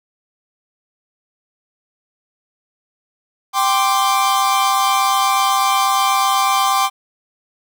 45% pulse chord, G suspended fourth, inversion none, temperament equal, 784 / 1046.5 / 1174.7 Hz, G5 / C6 / D6, 0 / 0 / 0 cents, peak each -18 dBFS, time 3.53-6.9 s, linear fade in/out 50 ms, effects none

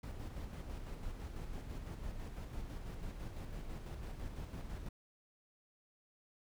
brown noise with tremolo, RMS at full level -43 dBFS, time 0.03-4.89 s, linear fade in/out 5 ms, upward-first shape square, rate 6 Hz, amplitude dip 35%, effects none

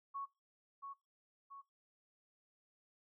sine tone with echo, 1108.7 Hz, C#6, in tune, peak -40 dBFS, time 0.14-0.26 s, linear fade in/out 20 ms, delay 680 ms, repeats 2, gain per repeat -5 dB, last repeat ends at 1.62 s, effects noise-tail reverb RT60 0.3 s tail -25 dB re dry

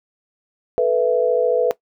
sine chord, A suspended second, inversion none, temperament equal with one note detuned, 440 / 493.9 / 663.8 Hz, A4 / B4 / E5, 0 / 0 / +12 cents, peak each -20 / -16 / -21 dBFS, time 0.78-1.71 s, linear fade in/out 0 ms, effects noise-tail reverb RT60 0.1 s tail -18 dB re dry

